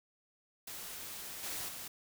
white noise with level steps, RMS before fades -45 / -40 / -45 dBFS, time 0.67-1.88 s, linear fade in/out 5 ms, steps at 1.43 / 1.68 s, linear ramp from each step 10 ms, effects none

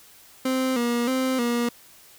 30% pulse tone with vibrato, 249.1 Hz, B3, 15 cents sharp, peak -19 dBFS, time 0.45-1.69 s, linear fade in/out 5 ms, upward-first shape square, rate 1.6 Hz, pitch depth 76 cents each way, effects white hiss -51 dBFS RMS until 2.18 s

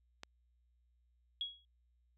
click, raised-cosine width 0.2 ms, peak -28 dBFS, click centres 0.234 s
sine tone with exponential decay, 3322 Hz, G#7, in tune, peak -33 dBFS, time 1.41-1.65 s, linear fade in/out 1 ms, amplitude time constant 51 ms
effects added 60 Hz sine -70 dBFS peak until 2.17 s

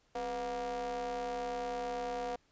square ring-modulated tone, 114.5 Hz, A#2, 31 cents flat, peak -33 dBFS, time 0.15-2.36 s, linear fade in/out 5 ms, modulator 607 Hz, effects pink hiss -71 dBFS RMS until 2.51 s + resampled to 16000 Hz

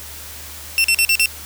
sawtooth tone bursts, 2700 Hz, E7, 41 cents sharp, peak -9 dBFS, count 5, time 0.78-1.258 s, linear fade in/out 0 ms, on 62 ms, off 42 ms, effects added 75 Hz sine -40 dBFS peak until 1.45 s + white hiss -35 dBFS RMS until 1.45 s

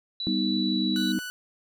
sine tone with pitch glide, 3951 to 3928 Hz, B7 to B7, 0 to -10 cents, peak -29 dBFS, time 0.2-1.12 s, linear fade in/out 2 ms, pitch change -10 cents, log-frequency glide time 0.57-0.9 s
sine chord, G augmented, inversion none, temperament equal with one note detuned, 196 / 246.9 / 314 Hz, G3 / B3 / D#4, 0 / 0 / +16 cents, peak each -28 dBFS, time 0.27-1.19 s, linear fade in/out 0 ms
sawtooth tone, 1484 Hz, F#6, 5 cents sharp, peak -30 dBFS, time 0.96-1.3 s, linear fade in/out 0 ms
effects none

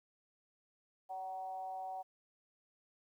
sine tone with frequency modulation, 754 Hz, F#5, 32 cents sharp, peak -40 dBFS, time 1.09-2.03 s, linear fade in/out 20 ms, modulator 184 Hz, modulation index 0.51, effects 12-bit

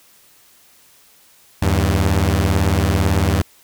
sawtooth beating tone pair, 80 / 98 Hz, D#2 / G2, +49 / 0 cents, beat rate 18 Hz, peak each -13 dBFS, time 1.62-3.42 s, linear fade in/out 5 ms, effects white hiss -51 dBFS RMS until 3.63 s

